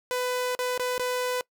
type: tone with dropouts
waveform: sawtooth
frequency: 499.4 Hz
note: B4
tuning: 19 cents sharp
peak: -22 dBFS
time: 0.11-1.41 s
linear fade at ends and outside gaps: 0 ms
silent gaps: 0.551-0.59 / 0.777-0.796 / 0.98-0.996 s
effects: noise-tail reverb RT60 0.1 s tail -23 dB re dry